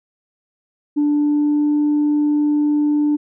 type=tone with pitch glide; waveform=sine; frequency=293.7 to 296.1 Hz; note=D4 to D4; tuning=0 to +14 cents; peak=-12 dBFS; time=0.96-3.17 s; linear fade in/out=20 ms; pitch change=+14 cents; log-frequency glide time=1.06-1.75 s; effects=tanh soft clip ceiling -11 dBFS